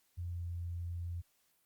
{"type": "tone with pitch glide", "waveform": "sine", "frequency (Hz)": [87.31, 86.31], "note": ["F2", "F2"], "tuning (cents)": [0, -20], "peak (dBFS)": -37, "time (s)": [0.17, 1.22], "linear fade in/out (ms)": 20, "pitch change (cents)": -20, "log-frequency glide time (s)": [0.28, 0.42], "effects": ["white hiss -74 dBFS RMS until 1.65 s", "Opus 48 kbps"]}